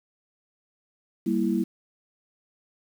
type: chord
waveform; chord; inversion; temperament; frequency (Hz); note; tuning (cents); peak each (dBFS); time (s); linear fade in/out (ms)
sine; E diminished; first; equal; 196 / 233.1 / 329.6; G3 / Bb3 / E4; 0 / 0 / 0; -26; 1.26-1.64; 10
effects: 8-bit